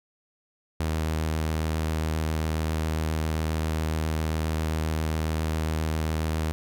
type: tone with vibrato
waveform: sawtooth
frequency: 78.9 Hz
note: D#2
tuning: 25 cents sharp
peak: -21 dBFS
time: 0.8-6.52 s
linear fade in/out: 0 ms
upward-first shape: sine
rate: 7.4 Hz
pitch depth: 12 cents each way
effects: none